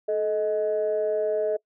sine tone pair together, 432.3 / 628 Hz, A4 / D#5, -31 / +16 cents, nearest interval tritone, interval 647 cents, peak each -24 dBFS, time 0.08-1.57 s, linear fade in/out 10 ms, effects noise-tail reverb RT60 0.1 s tail -24 dB re dry + tanh soft clip ceiling -16 dBFS

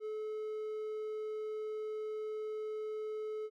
triangle tone, 430.7 Hz, A4, 37 cents flat, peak -35 dBFS, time 0-3.5 s, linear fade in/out 50 ms, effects none

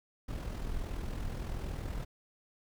brown noise with amplitude modulation, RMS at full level -35 dBFS, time 0.28-2.05 s, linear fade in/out 10 ms, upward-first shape sine, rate 41.3 Hz, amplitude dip 50%, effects none

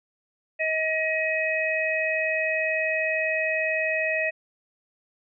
harmonic tone, 633 Hz, D#5, 30 cents sharp, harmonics 1 / 3 / 4, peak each -27 / -27 / -27 dBFS, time 0.59-4.31 s, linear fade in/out 20 ms, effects none

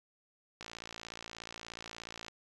click train, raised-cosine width 0.2 ms, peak -26 dBFS, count 96, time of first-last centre 0.61-2.283 s, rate 56.8 Hz, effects resampled to 24000 Hz

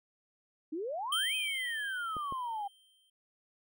sine exponential two-way sweep, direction up then down, 293.7 to 2561 to 787 Hz, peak -34 dBFS, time 0.72-2.68 s, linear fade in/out 10 ms, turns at 1.35 s
square tone with exponential decay, 3136 Hz, G7, in tune, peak -29 dBFS, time 1.12-3.1 s, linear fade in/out 5 ms, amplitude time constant 430 ms
clicks, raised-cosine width 2 ms, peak -30 dBFS, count 2, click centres 2.167 / 2.324 s
effects none

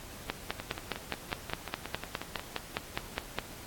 two click trains, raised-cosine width 0.3 ms, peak -14 / -21 dBFS, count 16 / 11, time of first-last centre 0.3-3.386 / 0.6-2.395 s, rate 4.86 / 5.57 Hz, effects pink hiss -47 dBFS RMS until 3.66 s + AAC 64 kbps

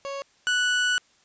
30% pulse tone pair in turn, 554 / 1479 Hz, C#5 / F#6, -1 / -1 cents, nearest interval octave + perfect fourth, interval 1700 cents, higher second, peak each -28 / -18 dBFS, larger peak second, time 0.05-0.22 / 0.47-0.98 s, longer second, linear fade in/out 0 ms, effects white hiss -61 dBFS RMS until 1.24 s + resampled to 16000 Hz

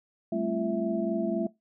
sine tone cluster, 196.4 / 220.2 / 264.2 / 341.7 / 659 Hz, G3 / A3 / C4 / F4 / E5, +4 / +2 / +17 / -38 / -1 cents, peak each -34 / -31 / -38 / -31 / -31 dBFS, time 0.32-1.47 s, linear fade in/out 5 ms, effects noise-tail reverb RT60 0.2 s tail -21 dB re dry

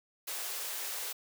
white high-pass noise, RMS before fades -38 dBFS, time 0.27-1.13 s, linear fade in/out 10 ms, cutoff 360 Hz, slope 48 dB/octave, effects none

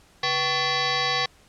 sine tone with frequency modulation, 1396.9 Hz, F6, in tune, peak -21 dBFS, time 0.23-1.26 s, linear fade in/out 5 ms, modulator 629 Hz, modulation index 5.5, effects pink hiss -56 dBFS RMS until 1.48 s + low-pass 10000 Hz 12 dB/octave

